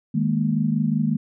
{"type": "chord", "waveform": "sine", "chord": "D# suspended fourth", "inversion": "none", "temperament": "equal with one note detuned", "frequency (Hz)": [156.37, 207.7, 233.1], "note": ["D#3", "G#3", "A#3"], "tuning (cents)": [9, 0, 0], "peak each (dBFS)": -23, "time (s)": [0.14, 1.17], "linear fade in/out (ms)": 10, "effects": []}